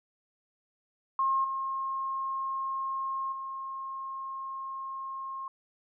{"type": "tone with level steps", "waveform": "sine", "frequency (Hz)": 1072, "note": "C6", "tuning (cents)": 42, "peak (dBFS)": [-24, -30, -35], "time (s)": [1.19, 5.48], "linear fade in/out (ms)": 2, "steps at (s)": [1.44, 3.32], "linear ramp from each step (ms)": 5, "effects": []}